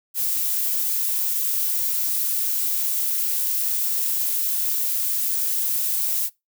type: noise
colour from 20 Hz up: violet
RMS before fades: -23 dBFS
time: 0.14-6.3 s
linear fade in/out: 50 ms
effects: noise-tail reverb RT60 0.2 s tail -22 dB re dry